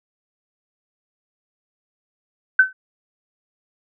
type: tone with exponential decay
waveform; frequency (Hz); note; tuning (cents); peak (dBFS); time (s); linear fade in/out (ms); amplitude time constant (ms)
sine; 1525; G6; -48; -5; 2.59-2.73; 5; 29
effects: none